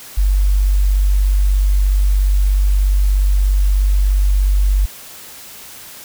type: tone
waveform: sine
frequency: 48.42 Hz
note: G1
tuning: 21 cents flat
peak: -10 dBFS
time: 0.17-4.86 s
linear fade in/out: 10 ms
effects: white hiss -36 dBFS RMS until 6.04 s